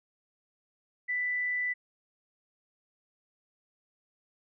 sine tone, 1984 Hz, B6, 7 cents sharp, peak -28 dBFS, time 1.08-1.74 s, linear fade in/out 20 ms, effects none

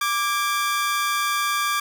sawtooth tone pair together, 1174.7 / 1632.3 Hz, D6 / G#6, 0 / -30 cents, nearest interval tritone, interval 570 cents, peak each -18 / -24 dBFS, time 0.01-1.8 s, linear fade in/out 5 ms, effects none

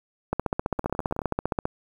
two click trains, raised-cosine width 1 ms, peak -20 / -10 dBFS, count 9 / 21, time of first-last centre 0.79-1.218 / 0.33-1.655 s, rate 18.7 / 15.1 Hz, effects 8-bit

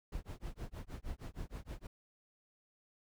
brown noise with tremolo, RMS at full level -41 dBFS, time 0.12-1.87 s, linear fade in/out 5 ms, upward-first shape sine, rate 6.4 Hz, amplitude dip 100%, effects none

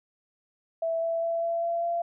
sine tone with pitch steps, 659 / 664 / 669 / 674 / 679.1 / 684.2 Hz, E5 / E5 / E5 / E5 / F5 / F5, -1 / +12 / +25 / +38 / -49 / -36 cents, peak -25 dBFS, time 0.82-2.02 s, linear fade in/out 5 ms, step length 200 ms, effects none

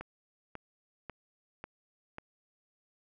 click train, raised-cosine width 0.5 ms, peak -26 dBFS, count 5, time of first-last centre 0.01-2.184 s, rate 1.84 Hz, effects none

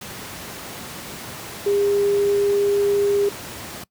sine tone in noise, 404.2 Hz, G#4, 47 cents flat, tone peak -16 dBFS, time 1.66-3.29 s, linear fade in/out 5 ms, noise pink, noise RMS -34 dBFS, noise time 0.01-3.84 s, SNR +15 dB, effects noise-tail reverb RT60 0.1 s tail -22 dB re dry + high-pass 100 Hz 12 dB/octave

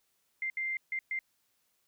sine tone bursts at uneven times, 2093 Hz, C7, in tune, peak -31 dBFS, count 4, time 0.42-0.5 / 0.57-0.77 / 0.92-0.99 / 1.11-1.19 s, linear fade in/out 2 ms, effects white hiss -75 dBFS RMS until 1.87 s

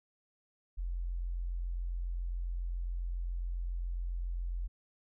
sine tone, 43.65 Hz, F1, in tune, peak -33 dBFS, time 0.77-4.68 s, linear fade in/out 20 ms, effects none

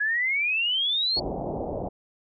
sine exponential sweep, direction up, 1661.2 to 4435 Hz, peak -22 dBFS, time 0-1.2 s, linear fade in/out 10 ms
white low-pass noise, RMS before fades -31 dBFS, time 1.16-1.89 s, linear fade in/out 10 ms, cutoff 790 Hz, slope 48 dB/octave
effects none

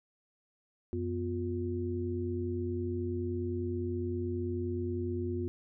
sine tone cluster, 91.2 / 245.9 / 355.5 Hz, F#2 / B3 / F4, -24 / -7 / +31 cents, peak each -35 / -38 / -35 dBFS, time 0.93-5.48 s, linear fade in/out 0 ms, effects none

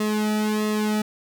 sawtooth tone with flanger, 213 Hz, G#3, 44 cents sharp, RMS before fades -23 dBFS, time 0-1.02 s, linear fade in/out 5 ms, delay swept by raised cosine 1.3 to 1.88 ms, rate 1.5 Hz, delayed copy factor -1, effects none

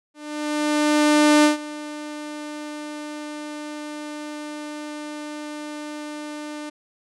sawtooth tone with ADSR envelope, 299.4 Hz, D4, 33 cents sharp, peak -8 dBFS, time 0.14-6.7 s, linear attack 1300 ms, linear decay 130 ms, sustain -19 dB, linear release 11 ms, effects resampled to 24000 Hz

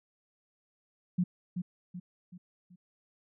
sine tone with echo, 179 Hz, F3, 43 cents sharp, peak -24 dBFS, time 1.18-1.24 s, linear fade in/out 10 ms, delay 380 ms, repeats 4, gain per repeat -7 dB, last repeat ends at 2.76 s, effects none

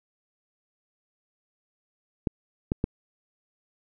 clicks, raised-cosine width 3 ms, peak -11 dBFS, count 3, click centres 2.272 / 2.719 / 2.841 s, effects none

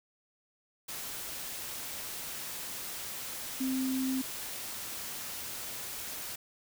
sine tone in noise, 261.6 Hz, C4, in tune, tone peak -29 dBFS, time 3.6-4.22 s, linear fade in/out 10 ms, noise white, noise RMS -40 dBFS, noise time 0.88-6.36 s, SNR +8 dB, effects none

